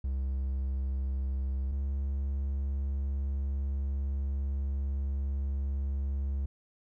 triangle tone pair in turn, 66.6 / 68.83 Hz, C2 / C#2, +31 / -12 cents, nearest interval minor second, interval 57 cents, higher second, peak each -27 dBFS, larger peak neither, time 0.04-1.72 / 1.72-6.46 s, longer second, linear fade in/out 5 ms, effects none

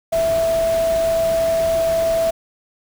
sine tone in noise, 659 Hz, E5, 1 cent flat, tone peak -15 dBFS, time 0.12-2.31 s, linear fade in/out 10 ms, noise pink, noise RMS -30 dBFS, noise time 0.12-2.31 s, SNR +12 dB, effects none

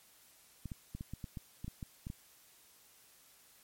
clicks, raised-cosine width 5 ms, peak -29 dBFS, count 12, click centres 0.657 / 0.718 / 0.95 / 1.009 / 1.136 / 1.242 / 1.372 / 1.645 / 1.68 / 1.828 / 2.069 / 2.101 s, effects white hiss -63 dBFS RMS until 3.63 s + MP3 64 kbps

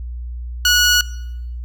15% pulse tone, 1461 Hz, F#6, 22 cents flat, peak -5 dBFS, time 0.65-1.01 s, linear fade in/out 2 ms, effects noise-tail reverb RT60 0.9 s tail -21 dB re dry + added 60 Hz sine -25 dBFS peak until 1.64 s

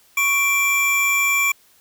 square tone pair together, 1108.6 / 2349 Hz, C#6 / D7, 0 / 0 cents, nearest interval octave + minor second, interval 1300 cents, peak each -26 / -17 dBFS, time 0.17-1.52 s, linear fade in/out 5 ms, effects white hiss -55 dBFS RMS until 1.8 s

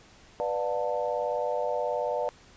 sine chord, B half-diminished seventh, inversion none, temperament just, 493.9 / 592.7 / 711.2 / 889 Hz, B4 / D5 / F5 / A5, 0 / +16 / +31 / +18 cents, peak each -31 / -30 / -34 / -34 dBFS, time 0.4-2.29 s, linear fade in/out 0 ms, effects pink hiss -55 dBFS RMS until 2.56 s + resampled to 16000 Hz

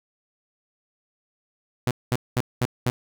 sawtooth tone bursts, 123.47 Hz, B2, in tune, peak -16 dBFS, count 5, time 1.87-2.9 s, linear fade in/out 0 ms, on 38 ms, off 210 ms, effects none

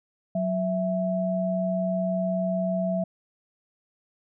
sine tone pair together, 184.37 / 659.3 Hz, F#3 / E5, -6 / 0 cents, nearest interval octave + minor seventh, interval 2206 cents, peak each -26 dBFS, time 0.35-3.04 s, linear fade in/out 5 ms, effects none

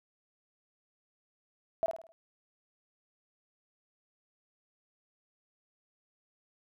sine tone with echo, 659.3 Hz, E5, in tune, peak -25 dBFS, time 1.83-1.86 s, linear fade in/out 0 ms, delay 52 ms, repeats 5, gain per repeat -7 dB, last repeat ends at 2.12 s, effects none

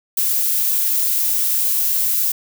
violet noise, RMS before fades -18 dBFS, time 0.17-2.32 s, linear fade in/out 5 ms, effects none

